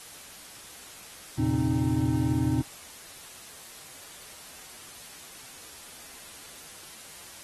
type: tone cluster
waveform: triangle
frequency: 82.8 / 116.7 / 134.9 / 264.2 / 308 Hz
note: E2 / A#2 / C#3 / C4 / D#4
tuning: +8 / +2 / -47 / +17 / -17 cents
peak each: -31 / -26 / -28 / -28 / -26 dBFS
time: 1.38-2.62 s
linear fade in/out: 10 ms
effects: white hiss -46 dBFS RMS until 7.43 s + AAC 32 kbps